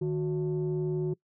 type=tone pair together; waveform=sine; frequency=153.8 / 366.4 Hz; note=D#3 / F#4; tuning=-20 / -17 cents; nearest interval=octave + minor third; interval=1503 cents; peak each=-28 dBFS; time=0.01-1.14 s; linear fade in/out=10 ms; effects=noise-tail reverb RT60 0.1 s tail -23 dB re dry + tanh soft clip ceiling -23 dBFS